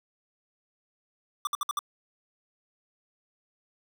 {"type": "tone bursts", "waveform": "square", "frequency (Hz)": 1174.7, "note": "D6", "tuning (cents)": 0, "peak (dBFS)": -27, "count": 5, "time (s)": [1.45, 1.791], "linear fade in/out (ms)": 2, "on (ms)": 21, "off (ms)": 59, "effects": []}